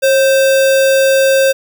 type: tone with sample-and-hold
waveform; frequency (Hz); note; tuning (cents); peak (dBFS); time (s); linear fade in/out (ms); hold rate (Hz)
sine; 540; C#5; -45; -7; 0.02-1.53; 20; 2100
effects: none